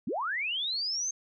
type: linear sweep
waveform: sine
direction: up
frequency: 164.81 to 6410 Hz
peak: -29 dBFS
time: 0.07-1.11 s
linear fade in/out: 5 ms
effects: none